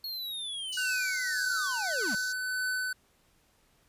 square linear sweep, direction down, 4332 to 177.2 Hz, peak -35 dBFS, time 0.04-2.15 s, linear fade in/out 2 ms
pink band-pass noise, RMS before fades -42 dBFS, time 0.72-2.33 s, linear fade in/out 10 ms, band 4000 to 7000 Hz, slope 96 dB/octave
square tone with tremolo, 1508 Hz, F#6, 32 cents sharp, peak -29 dBFS, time 0.77-2.93 s, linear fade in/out 5 ms, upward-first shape triangle, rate 1.7 Hz, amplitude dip 35%
effects pink hiss -67 dBFS RMS until 3.88 s + resampled to 32000 Hz

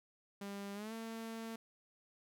sawtooth tone with pitch glide, 200 to 225.8 Hz, G3 to A3, +35 to +45 cents, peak -39 dBFS, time 0.41-1.56 s, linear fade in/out 5 ms, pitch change +210 cents, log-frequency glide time 0.74-0.93 s, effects none

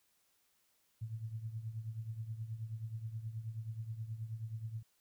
sine tone with tremolo, 111.6 Hz, A2, 25 cents sharp, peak -36 dBFS, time 1.01-4.83 s, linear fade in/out 10 ms, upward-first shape triangle, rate 9.4 Hz, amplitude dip 80%, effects white hiss -75 dBFS RMS until 5 s

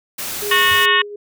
white noise, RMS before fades -26 dBFS, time 0.18-0.86 s, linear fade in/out 10 ms
sine tone with tremolo, 412 Hz, G#4, 14 cents flat, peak -21 dBFS, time 0.42-1.16 s, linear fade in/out 5 ms, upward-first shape triangle, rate 2.6 Hz, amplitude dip 70%
harmonic tone, 365.9 Hz, F#4, 19 cents flat, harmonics 3 / 4 / 5 / 6 / 7 / 8 / 9 / 10, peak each -18 / -26 / -15 / -28 / -23 / -18 / -28 / -27 dBFS, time 0.51-1.02 s, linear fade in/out 5 ms
triangle tone with exponential decay, 92.5 Hz, F#2, in tune, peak -24 dBFS, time 0.71-0.88 s, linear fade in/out 5 ms, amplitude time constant 36 ms
effects none

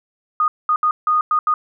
sine tone bursts at uneven times, 1234 Hz, D#6, 15 cents flat, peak -13 dBFS, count 6, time 0.4-0.48 / 0.69-0.76 / 0.83-0.91 / 1.07-1.21 / 1.31-1.39 / 1.47-1.54 s, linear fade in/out 2 ms, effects none

